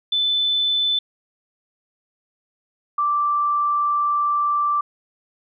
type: tone pair in turn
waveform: sine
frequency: 3513 / 1172.3 Hz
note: A7 / D6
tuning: -3 / -3 cents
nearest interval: octave + perfect fifth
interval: 1900 cents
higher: first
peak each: -17 dBFS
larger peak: neither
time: 0.12-0.99 / 2.98-4.81 s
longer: second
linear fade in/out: 5 ms
effects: none